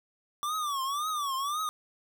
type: tone with vibrato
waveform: square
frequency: 1157 Hz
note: D6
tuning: 26 cents flat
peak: -30 dBFS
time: 0.43-1.69 s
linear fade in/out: 0 ms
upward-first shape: triangle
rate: 1.9 Hz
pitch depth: 180 cents each way
effects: none